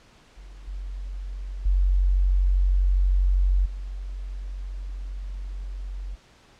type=tone with level steps; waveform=sine; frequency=46.25 Hz; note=F#1; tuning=in tune; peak=-40 / -30 / -17 / -30 dBFS; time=0.36-6.16 s; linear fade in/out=20 ms; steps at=0.67 / 1.65 / 3.65 s; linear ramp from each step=10 ms; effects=pink hiss -55 dBFS RMS until 6.59 s + low-pass 6000 Hz 12 dB/octave